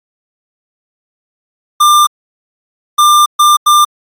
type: tone bursts at uneven times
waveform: square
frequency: 1194 Hz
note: D6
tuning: 28 cents sharp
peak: -5 dBFS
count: 4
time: 1.8-2.07 / 2.98-3.26 / 3.39-3.57 / 3.66-3.85 s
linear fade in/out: 10 ms
effects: AAC 48 kbps